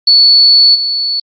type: tone with level steps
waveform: sine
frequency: 4435 Hz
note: C#8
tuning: in tune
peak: -3 / -12 dBFS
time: 0.07-1.2 s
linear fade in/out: 5 ms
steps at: 0.74 s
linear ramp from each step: 20 ms
effects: Opus 48 kbps